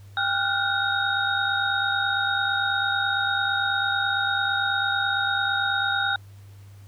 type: tone cluster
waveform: sine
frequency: 796 / 1401 / 1450 / 1527 / 3738 Hz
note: G5 / F6 / F#6 / G6 / A#7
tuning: +26 / +5 / -35 / -46 / +4 cents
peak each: -28 dBFS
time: 0.17-6.16 s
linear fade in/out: 2 ms
effects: added 99 Hz sine -43 dBFS peak until 6.87 s + pink hiss -58 dBFS RMS until 6.87 s